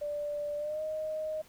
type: tone with pitch glide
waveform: sine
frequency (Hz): 587.3 to 622.2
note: D5 to D#5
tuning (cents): 0 to 0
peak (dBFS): -32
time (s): 0.01-1.42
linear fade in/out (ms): 10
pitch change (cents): +100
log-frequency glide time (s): 0.57-0.82
effects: pink hiss -59 dBFS RMS until 1.48 s